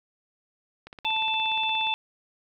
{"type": "click train", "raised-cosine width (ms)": 0.3, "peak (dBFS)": -26, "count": 18, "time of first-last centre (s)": [0.87, 1.87], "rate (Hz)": 17}
{"type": "harmonic tone", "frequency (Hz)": 880, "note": "A5", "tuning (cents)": 0, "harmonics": [1, 3, 4], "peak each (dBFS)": [-28, -28, -28], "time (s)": [1.05, 1.94], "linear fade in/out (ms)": 0}
{"effects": []}